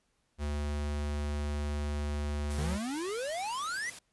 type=tone; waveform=square; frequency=73.42 Hz; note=D2; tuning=in tune; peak=-32 dBFS; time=0.38-2.79 s; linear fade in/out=50 ms
type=noise; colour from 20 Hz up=white; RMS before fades=-46 dBFS; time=2.5-3.99 s; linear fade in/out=5 ms
type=exponential sweep; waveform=square; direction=up; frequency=139.2 to 2057 Hz; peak=-34 dBFS; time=2.58-3.9 s; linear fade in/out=5 ms
effects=pink hiss -75 dBFS RMS until 4.12 s + resampled to 24000 Hz